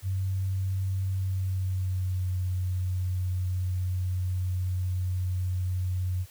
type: tone with pitch glide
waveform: sine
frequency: 95.3 to 91.63 Hz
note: G2 to F#2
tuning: -48 to -16 cents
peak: -25 dBFS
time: 0.02-6.26 s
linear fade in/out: 50 ms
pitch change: -68 cents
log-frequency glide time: 1.13-2.36 s
effects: white hiss -54 dBFS RMS until 6.3 s + high-pass 60 Hz 12 dB/octave

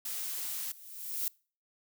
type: noise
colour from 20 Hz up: blue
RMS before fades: -37 dBFS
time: 0.05-0.72 s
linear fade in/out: 5 ms
type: noise with exponential growth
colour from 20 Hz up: violet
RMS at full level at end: -31 dBFS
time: 0.36-1.28 s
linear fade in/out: 1 ms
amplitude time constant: 200 ms
effects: noise-tail reverb RT60 0.4 s tail -25 dB re dry

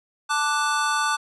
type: chord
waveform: square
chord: D major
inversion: second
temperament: equal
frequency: 880 / 1174.7 / 1480 Hz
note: A5 / D6 / F#6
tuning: 0 / 0 / 0 cents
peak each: -27 / -25 / -26 dBFS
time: 0.29-1.17 s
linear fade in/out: 20 ms
effects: resampled to 24000 Hz

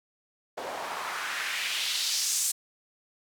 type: noise with band-pass filter sweep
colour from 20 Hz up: white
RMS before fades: -31 dBFS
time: 0.57-2.52 s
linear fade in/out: 10 ms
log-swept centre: 580 to 8100 Hz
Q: 1.8
effects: none

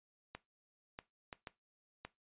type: clicks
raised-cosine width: 0.3 ms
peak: -28 dBFS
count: 5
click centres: 0.35 / 0.989 / 1.328 / 1.472 / 2.05 s
effects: noise-tail reverb RT60 0.2 s tail -18 dB re dry + resampled to 8000 Hz

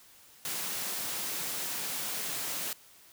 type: high-pass noise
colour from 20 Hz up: white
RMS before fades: -35 dBFS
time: 0.45-2.73 s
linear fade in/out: 2 ms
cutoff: 110 Hz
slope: 48 dB/octave
effects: white hiss -57 dBFS RMS until 3.12 s

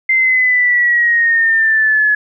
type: exponential sweep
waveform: sine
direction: down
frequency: 2087 to 1697 Hz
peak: -9 dBFS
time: 0.09-2.15 s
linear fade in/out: 5 ms
effects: none

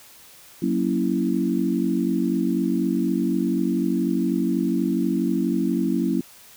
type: chord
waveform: sine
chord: F# dominant seventh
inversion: none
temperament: equal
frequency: 185 / 233.1 / 277.2 / 329.6 Hz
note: F#3 / A#3 / C#4 / E4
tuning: 0 / 0 / 0 / 0 cents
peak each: -25 dBFS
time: 0.62-6.21 s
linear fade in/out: 5 ms
effects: white hiss -48 dBFS RMS until 6.56 s

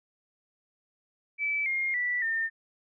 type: tone with pitch steps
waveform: sine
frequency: 2308 / 2129 / 1963.3 / 1810.8 Hz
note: D7 / C7 / B6 / A6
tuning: -31 / +30 / -11 / +49 cents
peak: -26 dBFS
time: 1.38-2.5 s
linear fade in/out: 50 ms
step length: 280 ms
effects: none

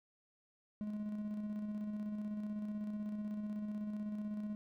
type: tone with tremolo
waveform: triangle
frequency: 210.3 Hz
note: G#3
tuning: 22 cents sharp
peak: -35 dBFS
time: 0.81-4.55 s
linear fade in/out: 0 ms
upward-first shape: square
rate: 16 Hz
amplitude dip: 30%
effects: none

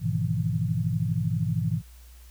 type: chord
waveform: sine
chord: E major seventh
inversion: first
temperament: equal with one note detuned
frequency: 103.83 / 123.47 / 155.56 / 168.18 Hz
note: G#2 / B2 / D#3 / E3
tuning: 0 / 0 / 0 / +35 cents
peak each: -29 dBFS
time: 0-1.82 s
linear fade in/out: 50 ms
effects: added 60 Hz sine -46 dBFS peak until 2.3 s + white hiss -57 dBFS RMS until 2.3 s

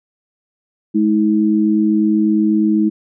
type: tone pair together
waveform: sine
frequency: 211.8 / 320 Hz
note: G#3 / D#4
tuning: +34 / +49 cents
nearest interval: perfect fifth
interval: 715 cents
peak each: -14 dBFS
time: 0.94-2.9 s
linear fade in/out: 20 ms
effects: none

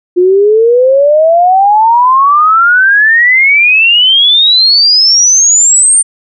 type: exponential sweep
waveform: sine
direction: up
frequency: 351.5 to 9030 Hz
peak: -3 dBFS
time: 0.16-6.03 s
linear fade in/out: 20 ms
effects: none

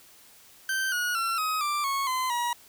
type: tone with pitch steps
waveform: 40% pulse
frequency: 1556 / 1451.8 / 1354.6 / 1263.9 / 1179.2 / 1100.3 / 1026.6 / 957.8 Hz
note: G6 / F#6 / E6 / D#6 / D6 / C#6 / C6 / A#5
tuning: -13 / -33 / +47 / +27 / +7 / -13 / -33 / +47 cents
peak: -25 dBFS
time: 0.69-2.53 s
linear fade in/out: 2 ms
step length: 230 ms
effects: white hiss -54 dBFS RMS until 2.68 s

